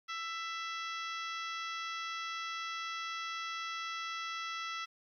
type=harmonic tone; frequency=664 Hz; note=E5; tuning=12 cents sharp; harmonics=2 / 3 / 4 / 5 / 6 / 7 / 8 / 9; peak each=-40 / -44 / -47 / -46 / -52 / -55 / -52 / -54 dBFS; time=0.08-4.86 s; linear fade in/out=20 ms; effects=12-bit